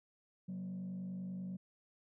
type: tone with frequency modulation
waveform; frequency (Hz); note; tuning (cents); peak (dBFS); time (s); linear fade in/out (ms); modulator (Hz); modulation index
sine; 185; F#3; 0; -38; 0.48-1.57; 10; 50.2; 0.48
effects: tanh soft clip ceiling -38 dBFS